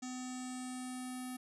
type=tone with low-pass filter sweep; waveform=square; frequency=253.4 Hz; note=B3; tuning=45 cents sharp; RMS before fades=-43 dBFS; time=0.02-1.37 s; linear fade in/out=10 ms; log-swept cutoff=7000 to 11000 Hz; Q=6.6; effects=none